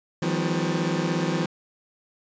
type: tone cluster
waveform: 25% pulse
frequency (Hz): 160.3 / 177.1 / 201.6 / 255.3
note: E3 / F3 / G3 / C4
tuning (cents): -48 / +24 / +49 / -42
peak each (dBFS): -23 / -23 / -30 / -28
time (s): 0.22-1.46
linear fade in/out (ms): 5
effects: resampled to 16000 Hz